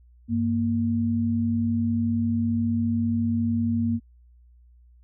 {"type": "tone pair together", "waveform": "sine", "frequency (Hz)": [98, 232.8], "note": ["G2", "A#3"], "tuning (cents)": [0, -2], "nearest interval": "octave + minor third", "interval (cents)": 1498, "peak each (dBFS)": [-27, -22], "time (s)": [0.28, 4], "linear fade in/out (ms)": 50, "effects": ["added 60 Hz sine -51 dBFS peak until 5.03 s"]}